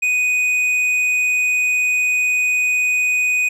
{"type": "tone with tanh clipping", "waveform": "triangle", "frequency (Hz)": 2489, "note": "D#7", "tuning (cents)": 0, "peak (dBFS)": -16, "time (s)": [0.02, 3.49], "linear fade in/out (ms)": 10, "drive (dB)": 11, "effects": []}